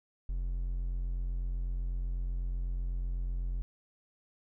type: tone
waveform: triangle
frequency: 44.02 Hz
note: F1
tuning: 14 cents sharp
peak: -29 dBFS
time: 0.29-3.62 s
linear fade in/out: 0 ms
effects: none